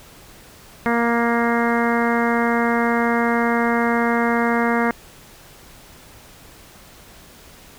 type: harmonic tone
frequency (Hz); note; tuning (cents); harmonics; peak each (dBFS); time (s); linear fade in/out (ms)
234.5; A#3; +11; 1 / 2 / 3 / 4 / 5 / 6 / 7 / 8 / 9; -20 / -23 / -25 / -26 / -27 / -28 / -28 / -29 / -30; 0.86-4.91; 0
effects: pink hiss -45 dBFS RMS until 7.78 s